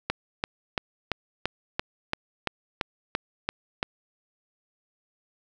click train, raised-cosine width 0.3 ms, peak -9 dBFS, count 12, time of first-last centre 0.1-3.829 s, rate 2.95 Hz, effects none

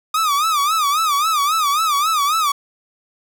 45% pulse tone with vibrato, 1217 Hz, D#6, 39 cents flat, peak -15 dBFS, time 0.14-2.52 s, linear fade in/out 5 ms, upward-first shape sine, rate 3.7 Hz, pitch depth 140 cents each way, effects none

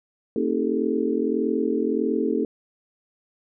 sine tone cluster, 230.3 / 271.9 / 319.6 / 400 / 441.6 Hz, A#3 / C#4 / D#4 / G4 / A4, -21 / -33 / +47 / +35 / +6 cents, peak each -27 dBFS, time 0.36-2.45 s, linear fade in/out 2 ms, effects none

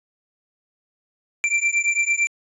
square beating tone pair, 2349 / 2357.9 Hz, D7 / D7, 0 / +6 cents, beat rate 8.9 Hz, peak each -22 dBFS, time 1.44-2.27 s, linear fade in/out 0 ms, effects resampled to 22050 Hz

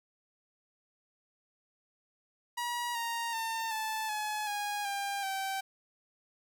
sawtooth tone with pitch steps, 960 / 931.1 / 903 / 875.8 / 849.4 / 823.7 / 798.9 / 774.8 Hz, B5 / A#5 / A5 / A5 / G#5 / G#5 / G5 / G5, -49 / -2 / +45 / -8 / +39 / -14 / +33 / -20 cents, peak -29 dBFS, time 2.57-5.61 s, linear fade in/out 10 ms, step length 380 ms, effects none

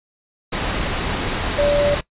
sine tone in noise, 579 Hz, D5, 25 cents flat, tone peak -14 dBFS, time 1.58-1.95 s, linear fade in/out 10 ms, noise pink, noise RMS -22 dBFS, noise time 0.52-2.01 s, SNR +5 dB, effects noise-tail reverb RT60 0.1 s tail -19 dB re dry + resampled to 8000 Hz

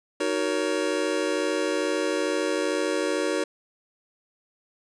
square chord, D# minor seventh, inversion none, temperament just, 311.1 / 373.4 / 466.7 / 560 Hz, D#4 / F#4 / A#4 / C#5, 0 / +16 / +2 / +18 cents, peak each -30 dBFS, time 0.2-3.44 s, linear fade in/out 5 ms, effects resampled to 22050 Hz + 10-bit

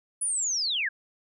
sine linear sweep, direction down, 10030 to 1539 Hz, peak -25 dBFS, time 0.21-0.89 s, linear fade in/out 10 ms, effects none

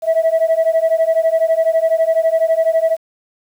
sine beating tone pair, 645 / 657 Hz, E5 / E5, -38 / -6 cents, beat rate 12 Hz, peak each -13 dBFS, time 0.02-2.97 s, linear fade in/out 50 ms, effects tanh soft clip ceiling -8 dBFS + 7-bit

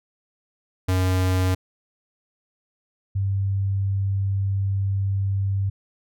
square / sine tone pair in turn, 92.5 / 98 Hz, F#2 / G2, 0 / 0 cents, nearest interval minor second, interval 100 cents, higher second, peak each -19 / -20 dBFS, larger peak first, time 0.88-1.55 / 3.15-5.7 s, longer second, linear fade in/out 10 ms, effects none

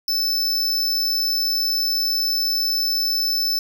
square tone, 5274 Hz, E8, in tune, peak -19 dBFS, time 0.08-3.59 s, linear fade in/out 2 ms, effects none

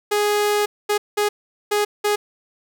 sawtooth tone bursts at uneven times, 415.3 Hz, G#4, in tune, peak -13 dBFS, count 5, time 0.11-0.66 / 0.89-0.98 / 1.17-1.29 / 1.71-1.85 / 2.04-2.16 s, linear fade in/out 10 ms, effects none

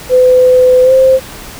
sine tone with pitch glide, 506 to 525.1 Hz, B4 to C5, +42 to +6 cents, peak -3 dBFS, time 0.09-1.2 s, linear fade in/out 50 ms, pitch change +64 cents, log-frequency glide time 0.83-0.92 s, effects pink hiss -29 dBFS RMS until 1.59 s

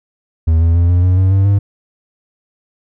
triangle tone with pitch steps, 80.8 / 83.31 / 85.9 / 88.57 / 91.33 / 94.16 / 97.09 / 100.11 Hz, E2 / E2 / F2 / F2 / F#2 / F#2 / G2 / G2, -34 / +19 / -28 / +25 / -22 / +31 / -16 / +37 cents, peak -6 dBFS, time 0.47-1.59 s, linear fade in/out 10 ms, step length 140 ms, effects none

